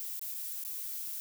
violet noise with dropouts, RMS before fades -39 dBFS, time 0-1.2 s, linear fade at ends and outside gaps 0 ms, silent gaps 0.194-0.214 / 0.342-0.347 / 0.638-0.649 s, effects none

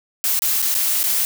blue noise with dropouts, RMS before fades -19 dBFS, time 0.24-1.25 s, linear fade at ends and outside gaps 0 ms, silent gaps 0.391-0.42 / 0.618-0.625 / 0.743-0.75 / 1.031-1.039 s, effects none

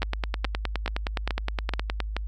two click trains, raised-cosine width 0.3 ms, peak -11 / -11 dBFS, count 20 / 6, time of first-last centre 0.03-2.003 / 0.02-2.166 s, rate 9.63 / 2.33 Hz, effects added 52 Hz sine -29 dBFS peak until 2.27 s

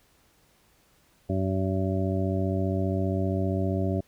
harmonic tone, 95.1 Hz, F#2, 48 cents sharp, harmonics 1 / 2 / 3 / 4 / 6 / 7, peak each -27 / -30 / -32 / -33 / -35 / -35 dBFS, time 1.29-4.01 s, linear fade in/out 10 ms, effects pink hiss -63 dBFS RMS until 4.07 s

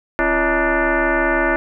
sine tone with frequency modulation, 567 Hz, C#5, 39 cents sharp, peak -14 dBFS, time 0.19-1.56 s, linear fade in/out 0 ms, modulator 302 Hz, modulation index 4.5, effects none

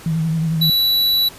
sine tone with vibrato, 161.2 Hz, E3, 38 cents flat, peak -16 dBFS, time 0.06-0.7 s, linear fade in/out 2 ms, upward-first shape sine, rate 11 Hz, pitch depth 44 cents each way
square tone, 3938 Hz, B7, 6 cents flat, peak -14 dBFS, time 0.61-1.29 s, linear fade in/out 10 ms
effects pink hiss -39 dBFS RMS until 1.38 s + resampled to 32000 Hz

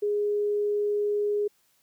sine tone, 413.8 Hz, G#4, 6 cents flat, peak -23 dBFS, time 0.02-1.48 s, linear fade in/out 10 ms, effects white hiss -67 dBFS RMS until 1.82 s

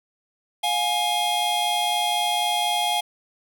square tone cluster, 709 / 833 / 3271 Hz, F5 / G#5 / G#7, +26 / +5 / -27 cents, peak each -26 dBFS, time 0.63-3.01 s, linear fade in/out 10 ms, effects none

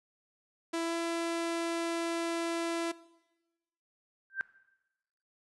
sawtooth tone with pitch glide, 332.6 to 335.3 Hz, E4 to E4, +16 to +30 cents, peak -27 dBFS, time 0.73-2.92 s, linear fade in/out 10 ms, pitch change +14 cents, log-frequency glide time 0.84-0.94 s
sine tone with exponential growth, 1568 Hz, G6, in tune, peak -25 dBFS, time 4.3-4.41 s, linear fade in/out 0 ms, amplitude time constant 23 ms
effects noise-tail reverb RT60 1.0 s tail -19 dB re dry + resampled to 24000 Hz

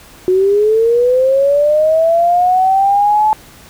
sine linear sweep, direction up, 363.8 to 868 Hz, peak -8 dBFS, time 0.28-3.33 s, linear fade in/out 0 ms, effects pink hiss -40 dBFS RMS until 3.69 s

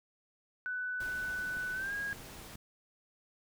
sine tone with pitch glide, 1494 to 1638.7 Hz, F#6 to G#6, +16 to -24 cents, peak -34 dBFS, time 0.66-2.13 s, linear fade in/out 0 ms, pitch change +160 cents, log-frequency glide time 1.73-1.94 s
pink noise, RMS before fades -49 dBFS, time 1-2.56 s, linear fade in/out 5 ms
clicks, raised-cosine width 5 ms, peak -38 dBFS, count 4, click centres 1.57 / 2.128 / 2.204 / 2.554 s
effects none

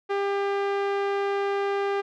sawtooth tone with low-pass filter, 399 Hz, G4, 31 cents sharp, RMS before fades -26 dBFS, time 0.09-2.02 s, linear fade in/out 20 ms, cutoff 2300 Hz, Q 0.7, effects none

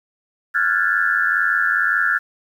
sine tone cluster, 1381 / 1463 / 1638 / 1743 Hz, F6 / F#6 / G#6 / A6, -20 / -20 / -24 / -17 cents, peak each -21 dBFS, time 0.54-2.19 s, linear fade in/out 20 ms, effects 8-bit

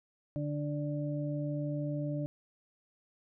harmonic tone, 146.83 Hz, D3, in tune, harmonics 1 / 2 / 4, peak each -34 / -37 / -40 dBFS, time 0.36-2.26 s, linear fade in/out 0 ms, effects none

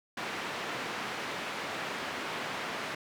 white band-pass noise, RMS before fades -37 dBFS, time 0.17-2.95 s, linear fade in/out 5 ms, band 160 to 2200 Hz, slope 12 dB/octave, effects none

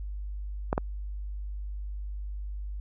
clicks, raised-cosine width 1 ms, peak -12 dBFS, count 2, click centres 0.729 / 0.779 s, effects added 50 Hz sine -33 dBFS peak until 2.8 s

